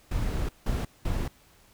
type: noise bursts at uneven times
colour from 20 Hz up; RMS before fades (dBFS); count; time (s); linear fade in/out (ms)
brown; -28; 3; 0.11-0.49 / 0.66-0.85 / 1.05-1.28; 5
effects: pink hiss -59 dBFS RMS until 1.73 s